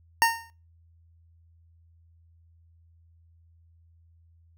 25% pulse tone with exponential decay, 918 Hz, A#5, 27 cents flat, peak -11 dBFS, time 0.22-0.5 s, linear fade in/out 0 ms, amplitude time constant 59 ms, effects noise-tail reverb RT60 0.3 s tail -20 dB re dry + added 83 Hz sine -56 dBFS peak until 4.57 s

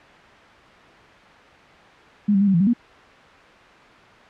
sine tone with pitch steps, 206.5 / 194.8 / 203.3 / 193 / 167.9 / 195.7 / 238.5 Hz, G#3 / G3 / G#3 / G3 / E3 / G3 / A#3, -10 / -11 / -37 / -27 / +32 / -3 / +40 cents, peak -14 dBFS, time 2.28-2.735 s, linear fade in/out 10 ms, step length 65 ms, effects white hiss -46 dBFS RMS until 4.29 s + low-pass 2000 Hz 12 dB/octave

